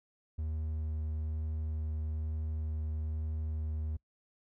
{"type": "tone with vibrato", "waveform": "triangle", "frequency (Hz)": 77.78, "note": "D#2", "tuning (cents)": 0, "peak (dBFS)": -31, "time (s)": [0.38, 3.97], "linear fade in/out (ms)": 10, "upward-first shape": "sine", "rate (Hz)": 1.1, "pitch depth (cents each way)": 8, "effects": ["noise-tail reverb RT60 0.1 s tail -24 dB re dry"]}